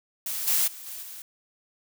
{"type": "noise with level steps", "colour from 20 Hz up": "blue", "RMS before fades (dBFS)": [-31, -23, -42, -38, -41], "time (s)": [0.26, 1.22], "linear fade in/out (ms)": 2, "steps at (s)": [0.47, 0.67, 0.86, 1.02], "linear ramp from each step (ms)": 10, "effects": []}